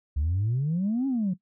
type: exponential two-way sweep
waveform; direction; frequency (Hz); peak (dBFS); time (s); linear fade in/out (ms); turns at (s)
sine; up then down; 68.8 to 278.2 to 174.6; -22; 0.16-1.34; 10; 1.07
effects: noise-tail reverb RT60 0.1 s tail -17 dB re dry + tanh soft clip ceiling -20 dBFS